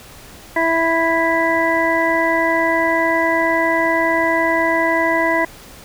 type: harmonic tone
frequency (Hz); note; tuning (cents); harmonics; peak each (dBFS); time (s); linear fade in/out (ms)
329.6; E4; 0; 1 / 2 / 3 / 5 / 6; -21 / -19 / -20 / -25 / -19; 0.56-5.45; 5
effects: pink hiss -40 dBFS RMS until 5.84 s